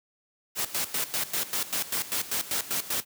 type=noise with tremolo; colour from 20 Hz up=white; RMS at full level=-28 dBFS; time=0.55-3.05 s; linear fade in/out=50 ms; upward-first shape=square; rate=5.1 Hz; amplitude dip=80%; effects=high-pass 100 Hz 12 dB/octave